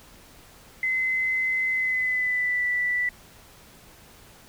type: tone with pitch glide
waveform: sine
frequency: 2047 to 1970.4 Hz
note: C7 to B6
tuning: -38 to -5 cents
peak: -22 dBFS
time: 0.83-3.09 s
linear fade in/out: 2 ms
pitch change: -67 cents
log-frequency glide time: 1.71-2.65 s
effects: pink hiss -51 dBFS RMS until 4.48 s